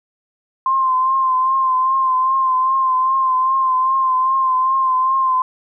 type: tone with vibrato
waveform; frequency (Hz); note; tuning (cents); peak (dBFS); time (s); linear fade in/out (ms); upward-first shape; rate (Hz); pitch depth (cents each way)
sine; 1046.5; C6; 0; -13; 0.66-5.42; 2; triangle; 2.5; 42
effects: none